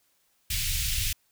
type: band-stop noise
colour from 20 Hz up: pink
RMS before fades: -28 dBFS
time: 0.5-1.13 s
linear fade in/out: 5 ms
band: 100 to 2400 Hz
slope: 24 dB/octave
effects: white hiss -69 dBFS RMS until 1.31 s